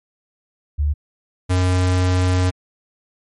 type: tone pair in turn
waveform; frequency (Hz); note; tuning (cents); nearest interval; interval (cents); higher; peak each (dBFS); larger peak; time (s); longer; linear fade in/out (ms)
sine / square; 73.42 / 91.39; D2 / F#2; 0 / -21; major third; 379; second; -15; neither; 0.78-0.94 / 1.49-2.51; second; 20
effects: MP3 48 kbps